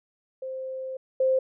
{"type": "tone pair in turn", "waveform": "sine", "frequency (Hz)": [523.3, 523.3], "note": ["C5", "C5"], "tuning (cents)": [0, 0], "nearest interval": "unison", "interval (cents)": 0, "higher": "neither", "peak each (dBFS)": [-31, -19], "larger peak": "second", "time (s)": [[0.42, 0.97], [1.2, 1.39]], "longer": "first", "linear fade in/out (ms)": 5, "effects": []}